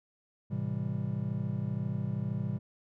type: chord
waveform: triangle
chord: A minor seventh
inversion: none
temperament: just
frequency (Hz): 110 / 132 / 165 / 198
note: A2 / C3 / E3 / G3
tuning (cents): 0 / +16 / +2 / +18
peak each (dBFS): -34 / -33 / -36 / -35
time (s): 0.5-2.59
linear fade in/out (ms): 20
effects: none